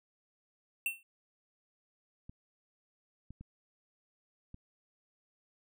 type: tone with exponential decay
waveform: square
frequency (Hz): 2700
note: E7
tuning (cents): +41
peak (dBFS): -28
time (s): 0.86-1.03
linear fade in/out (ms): 2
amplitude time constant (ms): 36
type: clicks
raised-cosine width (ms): 5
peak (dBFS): -35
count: 4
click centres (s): 2.295 / 3.306 / 3.41 / 4.544
effects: none